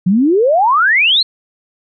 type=exponential sweep; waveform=sine; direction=up; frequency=171.7 to 4313 Hz; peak=-8 dBFS; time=0.06-1.23 s; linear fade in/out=10 ms; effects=none